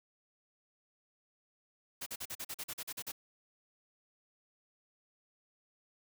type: noise bursts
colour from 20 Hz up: white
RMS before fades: -41 dBFS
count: 12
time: 2.01-3.12 s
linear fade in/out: 10 ms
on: 54 ms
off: 42 ms
effects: none